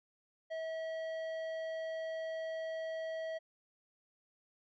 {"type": "tone with tanh clipping", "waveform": "triangle", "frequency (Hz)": 645, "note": "E5", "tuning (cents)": -38, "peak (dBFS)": -39, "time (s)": [0.5, 3.39], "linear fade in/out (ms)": 20, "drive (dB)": 15, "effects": []}